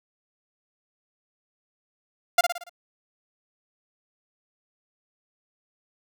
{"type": "tone with echo", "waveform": "sawtooth", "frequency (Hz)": 698.5, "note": "F5", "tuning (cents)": 0, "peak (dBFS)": -10, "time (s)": [2.38, 2.41], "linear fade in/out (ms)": 5, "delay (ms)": 57, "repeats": 5, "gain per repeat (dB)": -6, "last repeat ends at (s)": 2.695, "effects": []}